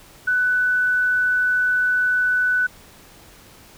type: tone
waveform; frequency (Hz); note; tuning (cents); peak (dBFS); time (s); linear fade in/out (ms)
sine; 1493; F#6; +15; -16; 0.27-2.67; 10
effects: pink hiss -47 dBFS RMS until 3.77 s